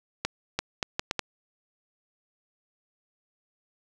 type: accelerating click train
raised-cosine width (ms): 0.2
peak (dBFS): -9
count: 6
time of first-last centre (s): 0.25-1.193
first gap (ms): 340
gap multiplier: 0.7
effects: none